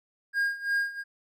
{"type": "tone with tremolo", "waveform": "triangle", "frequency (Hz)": 1622, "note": "G#6", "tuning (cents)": -41, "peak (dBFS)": -21, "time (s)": [0.33, 1.04], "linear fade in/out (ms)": 50, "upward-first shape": "sine", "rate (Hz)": 2.9, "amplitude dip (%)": 85, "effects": []}